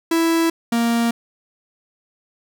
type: tone pair in turn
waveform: 45% pulse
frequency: 330 / 233.3 Hz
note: E4 / A#3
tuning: +2 / +2 cents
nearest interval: tritone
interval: 600 cents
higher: first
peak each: -15 / -16 dBFS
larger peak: first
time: 0.11-0.5 / 0.72-1.11 s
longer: neither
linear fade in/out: 5 ms
effects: none